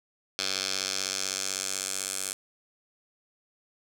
10% pulse tone with band-pass filter sweep, 95.9 Hz, G2, 37 cents flat, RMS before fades -32 dBFS, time 0.39-2.33 s, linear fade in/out 0 ms, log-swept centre 4700 to 8500 Hz, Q 1.9, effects none

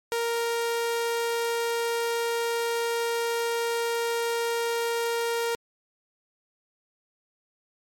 sawtooth tone, 466.2 Hz, A#4, in tune, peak -21 dBFS, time 0.12-5.55 s, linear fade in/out 0 ms, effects MP3 64 kbps

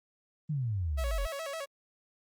sine exponential sweep, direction down, 160 to 40.64 Hz, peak -29 dBFS, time 0.49-1.27 s, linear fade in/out 10 ms
sawtooth tone with vibrato, 602 Hz, D5, 43 cents sharp, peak -32 dBFS, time 0.97-1.66 s, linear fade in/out 20 ms, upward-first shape square, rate 7.1 Hz, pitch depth 130 cents each way
effects Opus 32 kbps

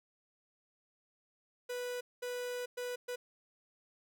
45% pulse tone bursts at uneven times, 492.7 Hz, B4, 4 cents flat, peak -37 dBFS, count 4, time 1.69-2.01 / 2.22-2.66 / 2.77-2.96 / 3.08-3.16 s, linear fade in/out 10 ms, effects none

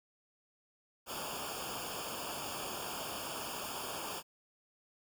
pink noise with comb filter, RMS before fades -41 dBFS, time 1.06-4.23 s, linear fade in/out 50 ms, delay 0.5 ms, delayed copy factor -1, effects none

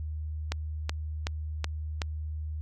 click train, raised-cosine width 0.2 ms, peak -13 dBFS, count 5, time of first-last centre 0.52-2.018 s, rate 2.67 Hz, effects added 77 Hz sine -32 dBFS peak until 2.61 s

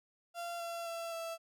35% pulse tone with pitch steps, 688 / 679.3 / 670.7 / 662.3 Hz, F5 / F5 / E5 / E5, -26 / -48 / +30 / +8 cents, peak -37 dBFS, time 0.34-1.38 s, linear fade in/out 50 ms, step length 260 ms, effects none

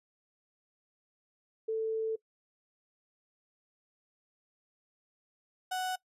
sine / 35% pulse tone pair in turn, 443.2 / 741.7 Hz, A4 / F#5, +13 / +4 cents, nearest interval major sixth, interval 891 cents, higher second, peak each -29 / -30 dBFS, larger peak first, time 1.68-2.16 / 5.71-5.96 s, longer first, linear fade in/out 10 ms, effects noise-tail reverb RT60 0.1 s tail -21 dB re dry + resampled to 32000 Hz

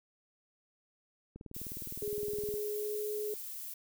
click train, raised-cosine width 3 ms, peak -33 dBFS, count 24, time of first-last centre 1.36-2.539 s, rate 19.5 Hz
violet noise, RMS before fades -43 dBFS, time 1.54-3.74 s, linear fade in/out 5 ms
sine tone with pitch glide, 416.5 to 422.1 Hz, G#4 to G#4, +5 to +28 cents, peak -34 dBFS, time 2.02-3.34 s, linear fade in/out 2 ms, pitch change +23 cents, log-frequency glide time 2.27-3.01 s
effects none

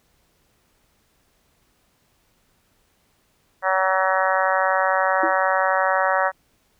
harmonic tone, 188.8 Hz, F#3, 35 cents sharp, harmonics 3 / 4 / 5 / 6 / 7 / 8 / 9 / 10, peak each -23 / -24 / -25 / -26 / -26 / -27 / -28 / -28 dBFS, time 3.62-6.32 s, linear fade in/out 50 ms
sine tone with exponential decay, 329.6 Hz, E4, in tune, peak -19 dBFS, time 5.23-5.36 s, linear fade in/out 5 ms, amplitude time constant 28 ms
effects pink hiss -64 dBFS RMS until 6.79 s

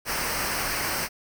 pink noise with comb filter, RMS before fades -28 dBFS, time 0.05-1.09 s, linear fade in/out 50 ms, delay 0.28 ms, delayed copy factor -0.65, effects none

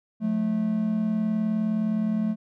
triangle tone pair together, 178.4 / 217.9 Hz, F3 / A3, +37 / -17 cents, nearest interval minor third, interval 346 cents, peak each -28 / -21 dBFS, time 0.2-2.36 s, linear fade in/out 50 ms, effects none

